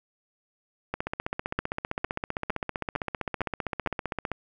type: two click trains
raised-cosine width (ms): 0.5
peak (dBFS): -14 / -12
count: 53 / 6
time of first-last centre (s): 0.94-4.317 / 1.59-3.873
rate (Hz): 15.4 / 2.19
effects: none